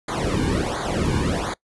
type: noise with flanger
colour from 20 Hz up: brown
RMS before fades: -23 dBFS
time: 0.08-1.54 s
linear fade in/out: 5 ms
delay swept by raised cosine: 0.36 to 1.56 ms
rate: 1.4 Hz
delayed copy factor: -0.95
effects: noise-tail reverb RT60 0.1 s tail -22 dB re dry + resampled to 24000 Hz